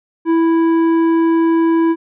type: tone with tanh clipping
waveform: triangle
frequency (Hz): 329.6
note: E4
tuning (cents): 0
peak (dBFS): -12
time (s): 0.25-1.96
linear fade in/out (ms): 50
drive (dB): 14
effects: none